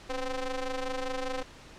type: ring-modulated tone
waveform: sawtooth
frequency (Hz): 260.5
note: C4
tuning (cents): -7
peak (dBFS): -24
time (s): 0.09-1.43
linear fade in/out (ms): 10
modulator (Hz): 248
effects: pink hiss -50 dBFS RMS until 1.78 s + low-pass 6000 Hz 12 dB/octave